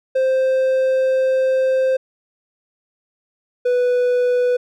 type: tone pair in turn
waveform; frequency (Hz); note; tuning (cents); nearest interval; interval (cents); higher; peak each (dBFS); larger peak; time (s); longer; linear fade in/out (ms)
triangle; 523.3 / 493.9; C5 / B4; 0 / 0; minor second; 100; first; -12; neither; 0.15-1.97 / 3.65-4.57; first; 10
effects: none